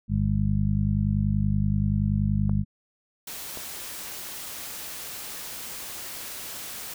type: harmonic tone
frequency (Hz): 50.5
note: G#1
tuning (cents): -48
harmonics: 1 / 2 / 3 / 4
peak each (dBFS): -28 / -25 / -28 / -26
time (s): 0.08-2.65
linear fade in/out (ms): 50
type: clicks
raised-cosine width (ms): 1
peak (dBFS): -25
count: 2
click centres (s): 2.495 / 3.573
type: noise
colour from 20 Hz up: white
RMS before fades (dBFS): -37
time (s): 3.27-6.94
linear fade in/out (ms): 5
effects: none